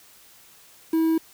triangle tone with quantisation, 323.5 Hz, E4, 32 cents flat, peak -16 dBFS, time 0.93-1.18 s, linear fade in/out 5 ms, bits 7, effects white hiss -52 dBFS RMS until 1.33 s

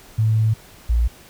sine tone pair in turn, 110 / 58.12 Hz, A2 / A#1, 0 / -4 cents, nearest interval major seventh, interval 1104 cents, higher first, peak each -14 dBFS, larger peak neither, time 0.18-0.54 / 0.89-1.08 s, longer first, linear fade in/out 10 ms, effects pink hiss -46 dBFS RMS until 1.29 s

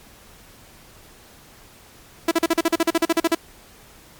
sawtooth tone bursts, 331.4 Hz, E4, 9 cents sharp, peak -11 dBFS, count 15, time 2.28-3.349 s, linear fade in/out 5 ms, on 33 ms, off 41 ms, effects pink hiss -48 dBFS RMS until 4.19 s + MP3 96 kbps

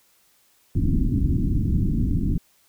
pink low-pass noise, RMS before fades -21 dBFS, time 0.75-2.38 s, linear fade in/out 5 ms, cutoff 300 Hz, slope 48 dB/octave, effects white hiss -61 dBFS RMS until 2.68 s

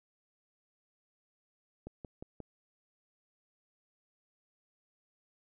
click train, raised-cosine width 2 ms, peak -30 dBFS, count 4, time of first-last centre 1.87-2.403 s, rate 5.63 Hz, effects none

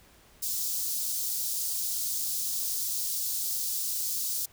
white high-pass noise, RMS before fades -31 dBFS, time 0.42-4.46 s, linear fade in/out 10 ms, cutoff 4500 Hz, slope 24 dB/octave, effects pink hiss -58 dBFS RMS until 4.52 s

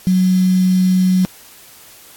sine tone with quantisation, 185 Hz, F#3, in tune, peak -10 dBFS, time 0.07-1.25 s, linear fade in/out 0 ms, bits 5, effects white hiss -42 dBFS RMS until 2.16 s + AAC 64 kbps

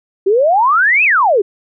sine exponential two-way sweep, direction up then down, 370 to 2662 to 370 Hz, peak -8 dBFS, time 0.26-1.42 s, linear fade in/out 10 ms, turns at 1.04 s, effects none

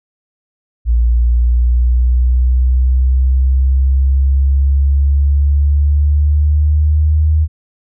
sine exponential sweep, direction up, 58.27 to 77.78 Hz, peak -8 dBFS, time 0.85-7.48 s, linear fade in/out 50 ms, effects none

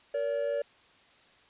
triangle tone pair together, 466.2 / 571.4 Hz, A#4 / D5, 0 / -48 cents, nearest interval major third, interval 352 cents, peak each -32 / -27 dBFS, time 0.14-0.62 s, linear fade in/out 5 ms, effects white hiss -60 dBFS RMS until 1.49 s + resampled to 8000 Hz

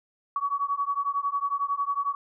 sine beating tone pair, 1124 / 1135 Hz, C#6 / C#6, +24 / +41 cents, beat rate 11 Hz, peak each -28 dBFS, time 0.36-2.15 s, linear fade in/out 2 ms, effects none

